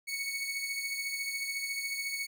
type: beating tone pair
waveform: sawtooth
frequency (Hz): 2217 / 2231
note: C#7 / C#7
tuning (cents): 0 / +11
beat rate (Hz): 14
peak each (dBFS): -31 / -37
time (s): 0.07-2.27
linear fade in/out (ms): 20
effects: none